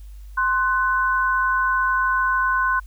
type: tone pair together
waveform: sine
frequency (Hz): 1047.8 / 1497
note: C6 / F#6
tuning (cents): +2 / +20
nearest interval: tritone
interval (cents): 618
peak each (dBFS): -20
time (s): 0.37-2.8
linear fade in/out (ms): 10
effects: added 50 Hz sine -36 dBFS peak until 2.86 s + white hiss -59 dBFS RMS until 2.86 s